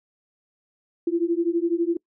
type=beating tone pair; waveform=sine; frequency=333.7 / 345.7 Hz; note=E4 / F4; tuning=+21 / -18 cents; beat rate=12 Hz; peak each=-23 dBFS; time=1.07-1.97 s; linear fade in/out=5 ms; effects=noise-tail reverb RT60 0.1 s tail -25 dB re dry